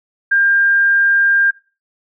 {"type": "tone", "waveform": "sine", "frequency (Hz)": 1600, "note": "G6", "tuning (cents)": 35, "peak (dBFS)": -10, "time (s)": [0.31, 1.51], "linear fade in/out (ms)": 10, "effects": ["noise-tail reverb RT60 0.3 s tail -17 dB re dry"]}